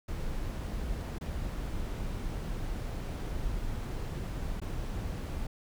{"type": "noise with dropouts", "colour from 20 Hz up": "brown", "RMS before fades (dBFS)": -35, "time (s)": [0.08, 5.47], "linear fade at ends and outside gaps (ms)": 5, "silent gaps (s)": [[1.185, 1.21], [4.601, 4.616]], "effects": []}